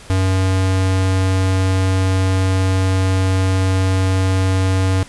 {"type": "tone", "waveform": "square", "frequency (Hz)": 94.4, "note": "F#2", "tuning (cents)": 35, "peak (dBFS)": -14, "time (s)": [0.1, 5.03], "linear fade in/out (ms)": 0, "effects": ["pink hiss -40 dBFS RMS until 5.08 s", "resampled to 24000 Hz"]}